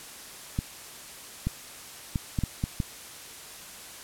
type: clicks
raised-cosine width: 5 ms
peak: -14 dBFS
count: 7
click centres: 0.589 / 1.47 / 2.158 / 2.388 / 2.437 / 2.639 / 2.802 s
effects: white hiss -44 dBFS RMS until 4.03 s + low-pass 12000 Hz 12 dB/octave